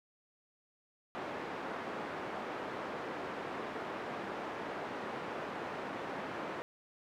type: band-pass noise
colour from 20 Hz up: pink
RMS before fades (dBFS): -41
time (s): 1.15-6.62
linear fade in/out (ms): 0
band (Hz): 300 to 1600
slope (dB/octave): 12
effects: none